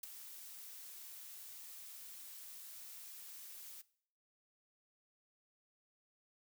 blue noise with ADSR envelope, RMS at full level -41 dBFS, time 0.03-3.82 s, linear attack 6 ms, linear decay 8 ms, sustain -11 dB, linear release 13 ms, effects noise-tail reverb RT60 0.6 s tail -20 dB re dry

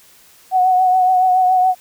sine tone with vibrato, 740 Hz, F#5, in tune, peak -10 dBFS, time 0.51-1.75 s, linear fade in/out 50 ms, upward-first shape triangle, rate 7.1 Hz, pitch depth 35 cents each way, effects white hiss -48 dBFS RMS until 1.8 s

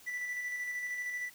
triangle tone with tremolo, 1973 Hz, B6, 2 cents flat, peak -32 dBFS, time 0.06-1.3 s, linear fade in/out 20 ms, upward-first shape square, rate 13 Hz, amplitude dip 30%, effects white hiss -57 dBFS RMS until 1.34 s

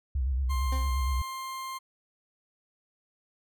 sine tone with vibrato, 65.4 Hz, C2, in tune, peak -25 dBFS, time 0.15-1.22 s, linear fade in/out 5 ms, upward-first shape square, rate 8.7 Hz, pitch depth 86 cents each way
40% pulse tone, 1055 Hz, C6, 14 cents sharp, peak -34 dBFS, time 0.49-1.79 s, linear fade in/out 20 ms
20% pulse tone with exponential decay, 261.6 Hz, C4, in tune, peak -31 dBFS, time 0.72-1.04 s, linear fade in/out 5 ms, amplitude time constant 68 ms
effects none

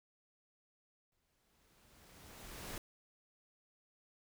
pink noise with exponential growth, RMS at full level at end -44 dBFS, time 1.12-2.78 s, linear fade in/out 2 ms, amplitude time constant 360 ms, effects none

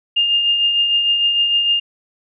sine tone with tremolo, 2818 Hz, F7, 15 cents sharp, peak -11 dBFS, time 0.16-1.8 s, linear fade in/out 10 ms, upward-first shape triangle, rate 6.6 Hz, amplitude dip 45%, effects none

